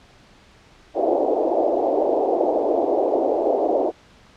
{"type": "band-pass noise", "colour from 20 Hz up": "white", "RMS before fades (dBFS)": -20, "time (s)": [0.94, 3.92], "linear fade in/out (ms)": 50, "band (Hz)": [300, 740], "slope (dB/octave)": 48, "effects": ["pink hiss -51 dBFS RMS until 4.36 s", "low-pass 5000 Hz 12 dB/octave"]}